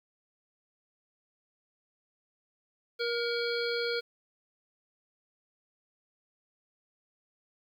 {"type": "harmonic tone with a mistuned harmonic", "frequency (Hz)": 473, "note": "A#4", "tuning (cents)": 25, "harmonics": [1, 3, 5, 7, 9, 10], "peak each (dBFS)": [-31, -36, -40, -40, -38, -44], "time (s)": [2.99, 4.01], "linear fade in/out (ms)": 20, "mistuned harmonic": 5, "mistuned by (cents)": -62, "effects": ["10-bit"]}